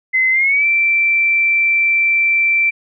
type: tone with pitch glide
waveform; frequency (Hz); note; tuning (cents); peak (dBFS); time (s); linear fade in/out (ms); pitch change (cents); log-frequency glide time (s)
sine; 2051 to 2342; C7 to D7; -35 to -5; -11; 0.13-2.71; 20; +230; 0.31-0.66
effects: none